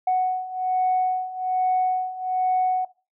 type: beating tone pair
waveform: sine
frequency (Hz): 740 / 741.2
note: F#5 / F#5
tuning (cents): 0 / +3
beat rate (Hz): 1.2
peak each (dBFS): -24 / -21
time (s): 0.07-2.85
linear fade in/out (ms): 5
effects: noise-tail reverb RT60 0.3 s tail -18 dB re dry + tanh soft clip ceiling -14 dBFS